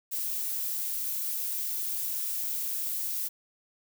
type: noise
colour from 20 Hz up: violet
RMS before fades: -32 dBFS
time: 0.11-3.29 s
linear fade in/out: 20 ms
effects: none